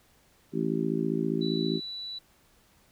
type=harmonic tone; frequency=55 Hz; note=A1; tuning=in tune; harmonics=3 / 4 / 5 / 6 / 7; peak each=-32 / -32 / -32 / -32 / -32 dBFS; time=0.52-1.81 s; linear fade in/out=50 ms
type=tone; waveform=sine; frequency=3951 Hz; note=B7; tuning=in tune; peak=-35 dBFS; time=1.41-2.19 s; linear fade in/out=10 ms
effects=pink hiss -63 dBFS RMS until 2.91 s